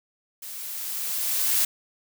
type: noise with level ramp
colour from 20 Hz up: blue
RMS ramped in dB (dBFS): -38 to -21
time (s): 0.42-1.65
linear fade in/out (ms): 5
effects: none